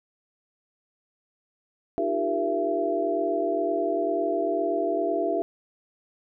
sine tone cluster, 305.7 / 347.8 / 395.6 / 466.4 / 671 Hz, D#4 / F4 / G4 / A#4 / E5, -30 / -7 / +16 / +1 / +31 cents, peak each -31 / -31 / -29 / -33 / -26 dBFS, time 1.98-5.42 s, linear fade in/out 0 ms, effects none

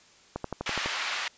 click train, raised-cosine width 1 ms, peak -17 dBFS, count 7, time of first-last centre 0.36-0.86 s, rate 12 Hz
white band-pass noise, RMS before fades -32 dBFS, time 0.66-1.28 s, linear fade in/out 2 ms, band 1000 to 3000 Hz, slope 12 dB/octave
effects white hiss -57 dBFS RMS until 1.37 s + resampled to 16000 Hz

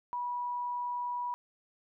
sine tone, 975 Hz, B5, 23 cents flat, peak -32 dBFS, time 0.13-1.34 s, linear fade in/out 0 ms, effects none

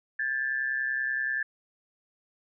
sine tone pair together, 1616.6 / 1747 Hz, G#6 / A6, -47 / -13 cents, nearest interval minor second, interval 134 cents, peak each -32 / -28 dBFS, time 0.19-1.43 s, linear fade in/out 5 ms, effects none

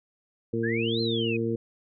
harmonic tone, 114.7 Hz, A#2, 28 cents flat, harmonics 1 / 2 / 3 / 4, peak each -32 / -30 / -30 / -30 dBFS, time 0.53-1.56 s, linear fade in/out 5 ms
sine exponential two-way sweep, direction up then down, 1579 to 4221 to 2453 Hz, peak -30 dBFS, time 0.63-1.37 s, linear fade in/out 10 ms, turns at 1.01 s
effects none

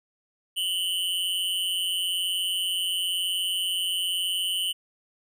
square tone with amplitude modulation, 2989 Hz, F#7, 17 cents sharp, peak -22 dBFS, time 0.56-4.73 s, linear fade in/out 20 ms, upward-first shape sine, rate 181 Hz, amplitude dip 80%, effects none

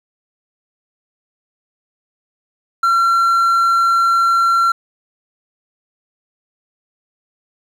triangle tone, 1363 Hz, F6, 43 cents flat, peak -9 dBFS, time 2.83-4.72 s, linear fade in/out 5 ms, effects 8-bit

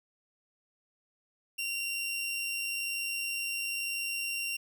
sawtooth tone with amplitude modulation, 2761 Hz, F7, 20 cents flat, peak -27 dBFS, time 1.58-4.57 s, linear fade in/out 10 ms, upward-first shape sine, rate 100 Hz, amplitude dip 40%, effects none

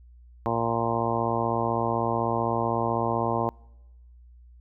harmonic tone, 115.9 Hz, A#2, 10 cents flat, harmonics 1 / 2 / 3 / 4 / 5 / 6 / 7 / 8 / 9, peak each -32 / -32 / -32 / -32 / -32 / -32 / -32 / -32 / -32 dBFS, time 0.46-3.49 s, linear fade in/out 0 ms, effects noise-tail reverb RT60 1.0 s tail -26 dB re dry + added 60 Hz sine -48 dBFS peak until 4.6 s

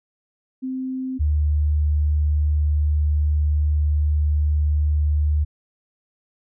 sine tone pair in turn, 260 / 74.79 Hz, C4 / D2, -11 / +32 cents, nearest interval octave + minor seventh, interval 2157 cents, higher first, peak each -24 / -16 dBFS, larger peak second, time 0.62-1.19 / 1.19-5.45 s, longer second, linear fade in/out 20 ms, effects none

